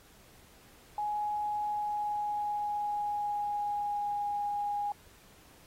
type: tone with pitch glide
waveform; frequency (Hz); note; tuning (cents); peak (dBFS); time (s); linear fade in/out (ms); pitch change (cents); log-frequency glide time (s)
sine; 836 to 821.2; G#5 to G#5; +11 to -20; -30; 0.98-4.92; 2; -31; 1.62-4.29
effects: pink hiss -59 dBFS RMS until 5.66 s + AAC 48 kbps